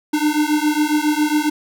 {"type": "beating tone pair", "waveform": "square", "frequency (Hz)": [298, 305.3], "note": ["D4", "D#4"], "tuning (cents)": [25, -33], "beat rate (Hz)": 7.3, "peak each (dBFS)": -19, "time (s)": [0.13, 1.5], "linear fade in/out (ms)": 10, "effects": []}